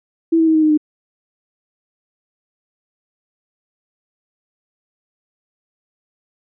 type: tone with pitch steps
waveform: sine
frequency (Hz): 329 / 323.7 / 318.5 / 313.4 / 308.4 / 303.4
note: E4 / E4 / D#4 / D#4 / D#4 / D#4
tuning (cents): -3 / -31 / +41 / +13 / -15 / -44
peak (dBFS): -10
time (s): 0.32-0.776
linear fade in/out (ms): 10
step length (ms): 76
effects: none